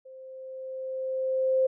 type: tone with level ramp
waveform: sine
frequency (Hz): 523.3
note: C5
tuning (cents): 0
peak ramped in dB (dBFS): -44 to -19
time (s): 0.05-1.67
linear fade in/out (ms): 10
effects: none